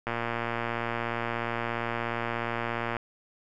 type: click train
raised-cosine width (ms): 0.5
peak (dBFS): -15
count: 340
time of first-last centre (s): 0.07-2.967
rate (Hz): 117
effects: none